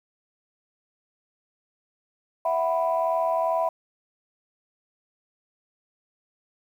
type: chord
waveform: sine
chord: E suspended second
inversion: none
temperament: just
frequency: 659.3 / 741.7 / 988.9 Hz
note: E5 / F#5 / B5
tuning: 0 / +4 / +2 cents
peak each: -23 / -28 / -26 dBFS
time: 2.45-3.69 s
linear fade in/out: 5 ms
effects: tanh soft clip ceiling -13 dBFS + 9-bit